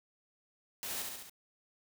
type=noise with echo; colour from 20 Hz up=white; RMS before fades=-40 dBFS; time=0.83-1.02 s; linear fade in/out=0 ms; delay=69 ms; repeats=4; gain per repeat=-3 dB; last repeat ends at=1.296 s; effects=none